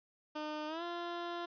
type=tone with pitch glide; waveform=15% pulse; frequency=304.1 to 345.3 Hz; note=D#4 to F4; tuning=-40 to -20 cents; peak=-32 dBFS; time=0.35-1.46 s; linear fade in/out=10 ms; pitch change=+220 cents; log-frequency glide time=0.67-0.83 s; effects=resampled to 11025 Hz